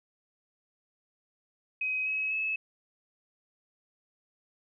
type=tone with pitch steps; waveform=sine; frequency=2527 / 2559 / 2592 Hz; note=D#7 / D#7 / E7; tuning=+26 / +48 / -30 cents; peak=-28 dBFS; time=1.81-2.56 s; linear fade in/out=5 ms; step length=250 ms; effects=none